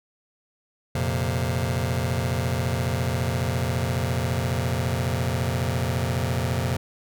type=chord; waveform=sawtooth; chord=F suspended fourth; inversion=none; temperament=just; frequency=87.31 / 116.41 / 130.96 Hz; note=F2 / Bb2 / C3; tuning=0 / -2 / +2 cents; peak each=-23 dBFS; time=0.95-6.77 s; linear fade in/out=5 ms; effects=none